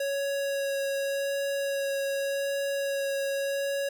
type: tone with vibrato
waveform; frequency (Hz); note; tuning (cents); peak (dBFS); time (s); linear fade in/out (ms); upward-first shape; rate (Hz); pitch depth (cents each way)
square; 554.4; C#5; 0; -28; 0-3.89; 5; sine; 0.86; 9
effects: none